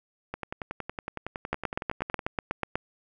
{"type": "two click trains", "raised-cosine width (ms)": 0.5, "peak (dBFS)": [-18, -12], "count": [21, 11], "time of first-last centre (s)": [[0.34, 2.192], [1.53, 2.755]], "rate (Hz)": [10.8, 8.16], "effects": []}